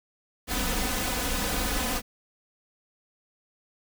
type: noise with comb filter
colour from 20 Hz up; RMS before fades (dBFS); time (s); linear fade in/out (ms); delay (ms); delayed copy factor
pink; -28; 0.47-2.02; 50; 4; +0.85
effects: none